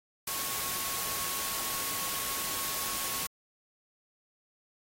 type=tone in noise; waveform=sine; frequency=1100 Hz; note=C#6; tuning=14 cents flat; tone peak=-43 dBFS; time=0.27-3.27 s; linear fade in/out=5 ms; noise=white; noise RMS=-34 dBFS; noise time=0.27-3.27 s; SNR=-12 dB; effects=AAC 48 kbps